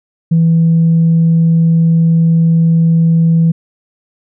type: tone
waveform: sine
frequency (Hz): 164.81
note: E3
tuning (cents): 0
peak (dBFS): -5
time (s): 0.31-3.52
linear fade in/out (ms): 10
effects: tanh soft clip ceiling -3 dBFS